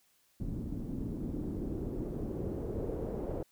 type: noise with low-pass filter sweep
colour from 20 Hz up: pink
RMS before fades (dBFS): -37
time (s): 0.4-3.43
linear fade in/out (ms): 5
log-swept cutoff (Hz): 230 to 500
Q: 2.1
effects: white hiss -70 dBFS RMS until 3.51 s